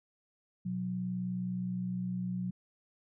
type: tone pair together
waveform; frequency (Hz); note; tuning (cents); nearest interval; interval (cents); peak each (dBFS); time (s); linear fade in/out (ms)
sine; 123 / 182.61; B2 / F#3; -7 / -22; perfect fifth; 685; -40 / -33; 0.65-2.51; 10
effects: none

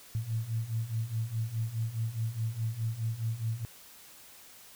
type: beating tone pair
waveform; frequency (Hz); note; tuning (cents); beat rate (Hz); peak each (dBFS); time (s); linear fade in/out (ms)
sine; 110 / 114.8; A2 / A#2; 0 / -26; 4.8; -35 / -32; 0.15-3.65; 0
effects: white hiss -53 dBFS RMS until 4.75 s

